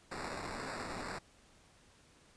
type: noise with sample-and-hold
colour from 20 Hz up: white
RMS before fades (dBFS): -42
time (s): 0.11-1.19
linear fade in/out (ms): 10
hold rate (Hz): 3150
effects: pink hiss -64 dBFS RMS until 2.36 s + resampled to 22050 Hz